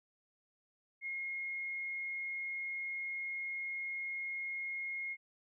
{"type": "tone", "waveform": "sine", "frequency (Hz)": 2150, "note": "C7", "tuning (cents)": 47, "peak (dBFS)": -37, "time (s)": [1.01, 5.17], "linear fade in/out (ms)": 50, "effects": []}